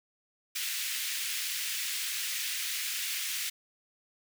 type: high-pass noise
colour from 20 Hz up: pink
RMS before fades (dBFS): -34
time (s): 0.55-3.5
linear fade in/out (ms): 10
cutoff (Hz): 2000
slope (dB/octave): 24
effects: none